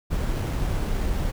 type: noise with sample-and-hold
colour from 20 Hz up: brown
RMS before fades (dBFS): -25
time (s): 0.1-1.32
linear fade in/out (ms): 20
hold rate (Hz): 8820
effects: none